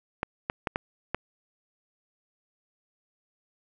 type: clicks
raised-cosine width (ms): 0.5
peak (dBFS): -12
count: 5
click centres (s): 0.231 / 0.499 / 0.672 / 0.759 / 1.146
effects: none